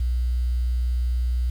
sine tone, 61 Hz, B1, 21 cents flat, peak -20 dBFS, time 0-1.5 s, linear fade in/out 5 ms, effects 8-bit

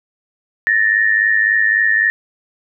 sine tone pair together, 1756 / 1859.7 Hz, A6 / A#6, -4 / -5 cents, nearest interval minor second, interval 99 cents, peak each -14 dBFS, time 0.67-2.1 s, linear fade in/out 0 ms, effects none

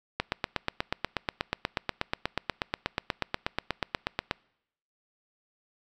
click train, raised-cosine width 0.3 ms, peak -10 dBFS, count 35, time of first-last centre 0.2-4.311 s, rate 8.27 Hz, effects noise-tail reverb RT60 0.8 s tail -26 dB re dry

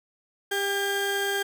30% pulse tone pair together, 397.9 / 1607 Hz, G4 / G6, +26 / +43 cents, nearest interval 2 octaves, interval 2417 cents, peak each -25 dBFS, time 0.51-1.43 s, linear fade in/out 10 ms, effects none

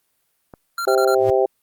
click, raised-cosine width 1 ms, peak -23 dBFS, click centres 0.538 s
square tone bursts, 1379 Hz, F6, 22 cents flat, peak -23 dBFS, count 4, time 0.78-1.147 s, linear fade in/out 2 ms, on 73 ms, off 25 ms
harmonic tone, 130.81 Hz, C3, in tune, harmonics 3 / 4 / 5 / 6, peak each -17 / -19 / -21 / -23 dBFS, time 0.87-1.46 s, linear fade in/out 5 ms
square tone with exponential growth, 110 Hz, A2, in tune, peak -23 dBFS, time 1.1-1.3 s, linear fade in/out 0 ms, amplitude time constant 42 ms
effects white hiss -68 dBFS RMS until 1.62 s + Opus 32 kbps

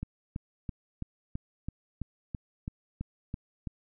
click train, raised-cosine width 5 ms, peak -22 dBFS, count 12, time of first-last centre 0.03-3.672 s, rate 3.02 Hz, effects none

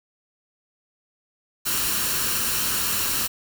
white noise with comb filter, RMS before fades -24 dBFS, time 1.65-3.28 s, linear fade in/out 20 ms, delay 0.71 ms, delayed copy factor +0.5, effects none

